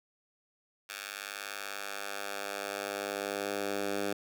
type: tone with high-pass filter sweep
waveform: 10% pulse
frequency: 100.5 Hz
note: G2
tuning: 44 cents sharp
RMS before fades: -37 dBFS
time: 0.89-4.13 s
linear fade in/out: 5 ms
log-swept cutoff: 1800 to 290 Hz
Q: 0.88
effects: none